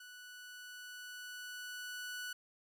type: tone with level ramp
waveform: sawtooth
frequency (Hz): 1480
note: F#6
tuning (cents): 0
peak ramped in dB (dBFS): -48 to -37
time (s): 0-2.33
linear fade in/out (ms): 5
effects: none